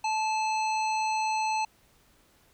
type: harmonic tone with a mistuned harmonic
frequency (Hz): 872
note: A5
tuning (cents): -16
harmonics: 1 / 3 / 5 / 7 / 9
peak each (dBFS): -26 / -34 / -40 / -42 / -47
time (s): 0.04-1.65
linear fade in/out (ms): 5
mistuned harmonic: 5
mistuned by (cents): -73
effects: pink hiss -63 dBFS RMS until 2.53 s